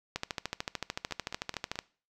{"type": "two click trains", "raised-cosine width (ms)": 0.2, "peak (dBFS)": [-15, -21], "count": [23, 4], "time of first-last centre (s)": [[0.16, 1.79], [1.11, 1.757]], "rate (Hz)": [13.5, 4.64], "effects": ["noise-tail reverb RT60 0.4 s tail -21 dB re dry"]}